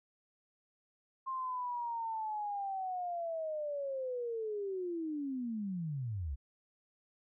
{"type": "linear sweep", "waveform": "sine", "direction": "down", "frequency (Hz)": [1063, 61.74], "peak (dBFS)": -35, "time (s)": [1.26, 6.36], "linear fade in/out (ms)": 20, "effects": []}